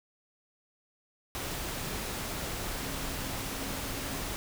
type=tone in noise; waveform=sine; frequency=271.5 Hz; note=C#4; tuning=36 cents flat; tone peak=-44 dBFS; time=2.82-4.18 s; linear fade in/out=0 ms; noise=pink; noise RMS=-36 dBFS; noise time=1.35-4.36 s; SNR=-11 dB; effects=none